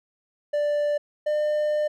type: tone pair in turn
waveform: triangle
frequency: 588 / 601.4 Hz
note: D5 / D5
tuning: +2 / +41 cents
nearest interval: unison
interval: 39 cents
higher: second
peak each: -19 dBFS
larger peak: neither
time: 0.53-0.98 / 1.26-1.88 s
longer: second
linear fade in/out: 10 ms
effects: none